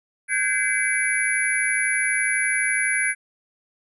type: tone cluster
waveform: sine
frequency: 1537 / 1649 / 2051 / 2300 / 10290 Hz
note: G6 / G#6 / C7 / D7 / E9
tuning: -35 / -13 / -35 / -37 / -43 cents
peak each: -26 dBFS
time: 0.28-3.15 s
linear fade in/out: 50 ms
effects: none